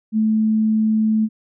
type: tone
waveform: sine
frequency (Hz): 218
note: A3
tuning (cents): -16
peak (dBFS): -14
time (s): 0.12-1.29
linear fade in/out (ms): 50
effects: none